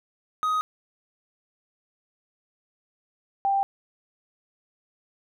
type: tone pair in turn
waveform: triangle / sine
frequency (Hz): 1254 / 788.5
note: D#6 / G5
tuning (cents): +13 / +10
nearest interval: minor sixth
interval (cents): 803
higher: first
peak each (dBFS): -20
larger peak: neither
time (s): 0.43-0.61 / 3.45-3.63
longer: neither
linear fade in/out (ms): 0
effects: none